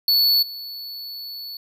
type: tone with level steps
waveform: square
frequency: 4435 Hz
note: C#8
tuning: in tune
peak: -15 / -32 dBFS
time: 0.08-1.57 s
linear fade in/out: 2 ms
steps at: 0.42 s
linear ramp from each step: 10 ms
effects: none